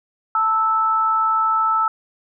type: tone pair together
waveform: sine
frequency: 886.7 / 1313 Hz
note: A5 / E6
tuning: +13 / -7 cents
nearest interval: perfect fifth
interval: 680 cents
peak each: -22 / -16 dBFS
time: 0.35-1.88 s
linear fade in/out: 2 ms
effects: none